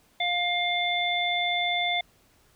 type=harmonic tone; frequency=705 Hz; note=F5; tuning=16 cents sharp; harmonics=1 / 3 / 5; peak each=-28 / -28 / -28 dBFS; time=0.2-2.01 s; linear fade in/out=5 ms; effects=pink hiss -62 dBFS RMS until 2.55 s